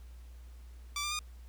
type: tone with pitch steps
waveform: 10% pulse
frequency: 1164 / 1191.9 / 1220.5 Hz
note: D6 / D6 / D#6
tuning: -16 / +25 / -34 cents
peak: -25 dBFS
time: 0.96-1.191 s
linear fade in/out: 2 ms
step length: 77 ms
effects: added 60 Hz sine -47 dBFS peak until 1.48 s + pink hiss -65 dBFS RMS until 1.48 s